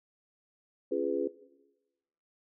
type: chord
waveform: sine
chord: C# dominant seventh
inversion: none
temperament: just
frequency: 277.2 / 346.5 / 415.8 / 498.9 Hz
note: C#4 / E#4 / G#4 / B4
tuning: 0 / -14 / +2 / +17 cents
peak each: -36 / -33 / -32 / -33 dBFS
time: 0.91-1.28 s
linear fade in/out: 10 ms
effects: noise-tail reverb RT60 1.0 s tail -17 dB re dry